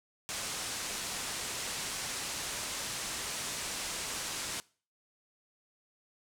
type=low-pass noise; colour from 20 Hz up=white; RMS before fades=-38 dBFS; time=0.29-4.6 s; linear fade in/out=0 ms; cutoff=9300 Hz; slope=24 dB/octave; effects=noise-tail reverb RT60 0.4 s tail -22 dB re dry